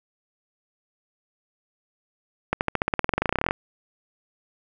accelerating click train, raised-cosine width 0.5 ms, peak -6 dBFS, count 23, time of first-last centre 2.53-3.509 s, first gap 79 ms, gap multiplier 0.94, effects none

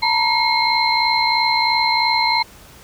sine tone cluster, 896 / 959 / 2153 / 4124 Hz, A5 / A#5 / C7 / C8, +31 / +49 / +49 / -26 cents, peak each -20 dBFS, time 0.02-2.43 s, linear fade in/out 10 ms, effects pink hiss -44 dBFS RMS until 2.83 s

